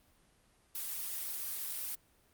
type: noise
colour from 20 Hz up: blue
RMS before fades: -39 dBFS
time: 0.75-1.95 s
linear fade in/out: 2 ms
effects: pink hiss -68 dBFS RMS until 2.33 s + Opus 32 kbps